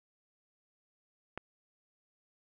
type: click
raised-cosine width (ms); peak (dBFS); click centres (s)
0.5; -23; 1.376
effects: none